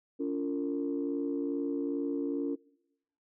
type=tone cluster; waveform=sine; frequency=282.9 / 345.3 / 456.6 Hz; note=C#4 / F4 / A#4; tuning=+35 / -20 / -36 cents; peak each=-31 / -36 / -36 dBFS; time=0.19-2.56 s; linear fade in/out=20 ms; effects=noise-tail reverb RT60 0.9 s tail -24 dB re dry + tanh soft clip ceiling -22 dBFS